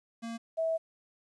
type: tone pair in turn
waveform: square / sine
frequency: 230 / 650.5 Hz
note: A#3 / E5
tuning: -23 / -23 cents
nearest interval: octave + tritone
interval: 1800 cents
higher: second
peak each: -37 / -27 dBFS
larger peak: second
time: 0.22-0.38 / 0.57-0.78 s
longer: second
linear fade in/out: 20 ms
effects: resampled to 22050 Hz + 11-bit